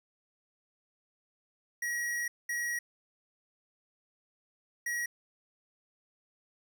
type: tone bursts at uneven times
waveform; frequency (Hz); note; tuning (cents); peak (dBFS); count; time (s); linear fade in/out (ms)
square; 1907; A#6; +39; -32; 3; 1.82-2.28 / 2.49-2.79 / 4.86-5.06; 5
effects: none